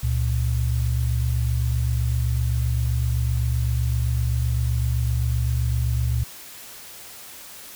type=tone pair together; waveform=sine; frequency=69.9 / 117.68 Hz; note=C#2 / A#2; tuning=+15 / +17 cents; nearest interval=major sixth; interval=902 cents; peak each=-22 dBFS; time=0.03-6.24 s; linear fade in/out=5 ms; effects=white hiss -41 dBFS RMS until 7.75 s